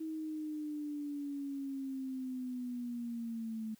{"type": "linear sweep", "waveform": "sine", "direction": "down", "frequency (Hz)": [319.1, 217.6], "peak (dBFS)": -37, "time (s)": [0, 3.75], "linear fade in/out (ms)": 10, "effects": ["white hiss -67 dBFS RMS until 3.79 s"]}